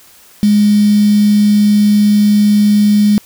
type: tone with quantisation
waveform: sine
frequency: 207.7 Hz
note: G#3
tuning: in tune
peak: -6 dBFS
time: 0.43-3.18 s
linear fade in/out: 0 ms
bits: 4
effects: white hiss -43 dBFS RMS until 3.25 s